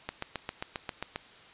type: click train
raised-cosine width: 0.3 ms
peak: -17 dBFS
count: 9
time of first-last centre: 0.09-1.16 s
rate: 7.48 Hz
effects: white hiss -53 dBFS RMS until 1.53 s + resampled to 8000 Hz